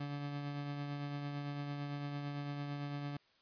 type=tone with tremolo; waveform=30% pulse; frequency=143.8 Hz; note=D3; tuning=36 cents flat; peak=-35 dBFS; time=0-3.17 s; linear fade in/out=5 ms; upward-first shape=triangle; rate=8.9 Hz; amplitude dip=35%; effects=white hiss -70 dBFS RMS until 3.41 s + resampled to 11025 Hz